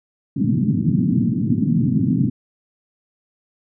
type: band-pass noise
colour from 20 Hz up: white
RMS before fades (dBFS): -18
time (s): 0.36-2.3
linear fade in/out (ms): 10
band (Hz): 110 to 270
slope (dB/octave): 48
effects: none